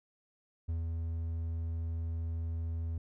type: tone with ADSR envelope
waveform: triangle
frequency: 82.41 Hz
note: E2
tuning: in tune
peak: -29 dBFS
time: 0.68-2.98 s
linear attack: 13 ms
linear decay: 140 ms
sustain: -2 dB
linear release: 4 ms
effects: none